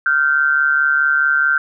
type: tone pair together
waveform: sine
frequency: 1396.9 / 1541.6 Hz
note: F6 / G6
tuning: 0 / -29 cents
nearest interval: major second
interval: 171 cents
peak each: -15 dBFS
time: 0.06-1.58 s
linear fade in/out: 2 ms
effects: none